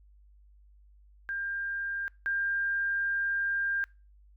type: tone pair in turn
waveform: sine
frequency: 1598 / 1598 Hz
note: G6 / G6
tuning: +33 / +33 cents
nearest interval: unison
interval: 0 cents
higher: neither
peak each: -31 / -27 dBFS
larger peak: second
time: 1.29-2.08 / 2.26-3.84 s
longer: second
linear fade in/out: 0 ms
effects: noise-tail reverb RT60 0.3 s tail -24 dB re dry + added 50 Hz sine -55 dBFS peak until 4.36 s